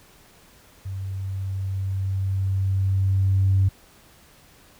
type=tone with level ramp; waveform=sine; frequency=96.2 Hz; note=G2; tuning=32 cents flat; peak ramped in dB=-28 to -14 dBFS; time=0.85-3.69 s; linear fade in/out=10 ms; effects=tanh soft clip ceiling -11 dBFS + pink hiss -53 dBFS RMS until 4.79 s